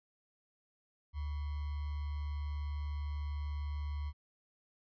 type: tone with sample-and-hold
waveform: sine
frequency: 73.42 Hz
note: D2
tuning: in tune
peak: -35 dBFS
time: 1.13-4.13 s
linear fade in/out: 50 ms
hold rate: 1050 Hz
effects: resampled to 11025 Hz